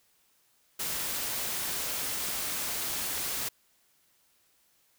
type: noise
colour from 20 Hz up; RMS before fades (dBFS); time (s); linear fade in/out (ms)
white; -33; 0.79-3.49; 10
effects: white hiss -68 dBFS RMS until 4.98 s